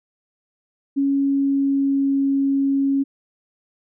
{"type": "tone with pitch glide", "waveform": "sine", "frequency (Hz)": [277.2, 275], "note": ["C#4", "C#4"], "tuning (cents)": [0, -14], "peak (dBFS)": -16, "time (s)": [0.96, 3.04], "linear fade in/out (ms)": 20, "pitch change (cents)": -14, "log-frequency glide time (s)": [1.08, 2.22], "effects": []}